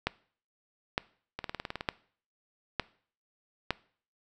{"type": "two click trains", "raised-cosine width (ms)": 0.3, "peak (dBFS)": [-11, -19], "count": [5, 9], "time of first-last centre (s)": [[0.07, 3.706], [1.39, 1.809]], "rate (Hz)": [1.1, 19.1], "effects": ["noise-tail reverb RT60 0.5 s tail -21 dB re dry"]}